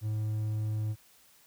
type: tone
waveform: triangle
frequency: 107.7 Hz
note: A2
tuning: 37 cents flat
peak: -27 dBFS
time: 0.01-0.96 s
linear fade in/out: 50 ms
effects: white hiss -61 dBFS RMS until 1.46 s